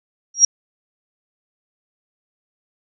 sine tone with exponential growth, 5650 Hz, F8, 19 cents sharp, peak -3 dBFS, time 0.34-0.45 s, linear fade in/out 5 ms, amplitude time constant 23 ms, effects none

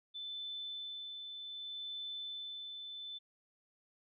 sine tone with tremolo, 3520 Hz, A7, in tune, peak -40 dBFS, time 0.14-3.19 s, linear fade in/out 20 ms, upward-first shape sine, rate 0.65 Hz, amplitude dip 35%, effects none

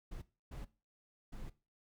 brown noise bursts at uneven times, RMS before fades -45 dBFS, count 3, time 0.11-0.22 / 0.51-0.65 / 1.32-1.5 s, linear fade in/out 10 ms, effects noise-tail reverb RT60 0.3 s tail -17 dB re dry

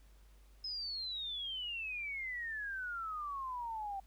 sine exponential sweep, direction down, 5160 to 771 Hz, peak -38 dBFS, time 0.64-4 s, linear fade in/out 5 ms, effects added 50 Hz sine -58 dBFS peak until 4.06 s + pink hiss -70 dBFS RMS until 4.06 s

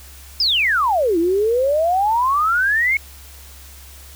sine exponential two-way sweep, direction down then up, 5290 to 324.5 to 2223 Hz, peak -14 dBFS, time 0.4-2.97 s, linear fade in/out 2 ms, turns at 1.18 s, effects added 68 Hz sine -40 dBFS peak until 4.15 s + white hiss -43 dBFS RMS until 4.15 s

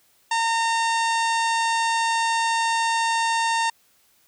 harmonic tone, 914 Hz, A#5, 34 cents flat, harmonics 1 / 2 / 3 / 4 / 5 / 6 / 7 / 8 / 9 / 10, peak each -21 / -27 / -31 / -33 / -35 / -37 / -38 / -39 / -40 / -41 dBFS, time 0.31-3.7 s, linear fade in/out 5 ms, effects white hiss -61 dBFS RMS until 4.27 s

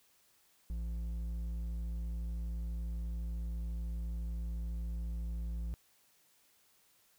sine tone with hard clipping, 57 Hz, A#1, 38 cents flat, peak -37 dBFS, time 0.7-5.74 s, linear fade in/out 0 ms, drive 6 dB, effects white hiss -69 dBFS RMS until 7.18 s

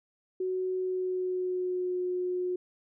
sine tone with pitch glide, 371.2 to 362.1 Hz, F#4 to F#4, +6 to -37 cents, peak -28 dBFS, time 0.4-2.56 s, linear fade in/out 5 ms, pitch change -43 cents, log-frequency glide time 0.77-1.99 s, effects none

